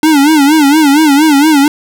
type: tone with vibrato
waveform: square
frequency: 296.2 Hz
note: D4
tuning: 15 cents sharp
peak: -5 dBFS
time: 0.03-1.68 s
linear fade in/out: 2 ms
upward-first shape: sine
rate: 4.3 Hz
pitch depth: 130 cents each way
effects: none